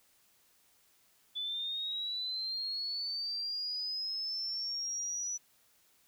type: linear sweep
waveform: sine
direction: up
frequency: 3462 to 5930 Hz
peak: -34 dBFS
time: 1.35-5.38 s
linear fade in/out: 20 ms
effects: white hiss -68 dBFS RMS until 6.07 s